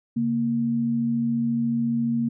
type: tone pair together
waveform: sine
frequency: 138.83 / 233.1 Hz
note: C#3 / A#3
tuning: +3 / 0 cents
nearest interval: major sixth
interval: 897 cents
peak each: -31 / -21 dBFS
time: 0.16-2.29 s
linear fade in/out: 10 ms
effects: none